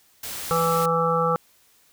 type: noise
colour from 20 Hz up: white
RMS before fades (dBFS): -33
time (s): 0.23-0.86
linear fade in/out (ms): 5
type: harmonic tone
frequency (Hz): 165.6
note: E3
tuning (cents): +8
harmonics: 1 / 3 / 5 / 7 / 8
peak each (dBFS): -27 / -23 / -28 / -25 / -25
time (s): 0.51-1.36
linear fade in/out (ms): 0
effects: white hiss -59 dBFS RMS until 1.92 s